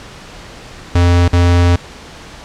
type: tone with dropouts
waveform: square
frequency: 87.5 Hz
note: F2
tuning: 4 cents sharp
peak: -8 dBFS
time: 0.95-1.76 s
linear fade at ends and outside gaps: 5 ms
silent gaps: 1.281-1.33 s
effects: pink hiss -34 dBFS RMS until 2.44 s + low-pass 6000 Hz 12 dB/octave